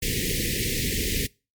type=band-stop noise; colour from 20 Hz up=pink; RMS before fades=-26 dBFS; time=0.02-1.27 s; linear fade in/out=10 ms; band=510 to 1800 Hz; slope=96 dB/octave; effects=noise-tail reverb RT60 0.3 s tail -24 dB re dry + MP3 96 kbps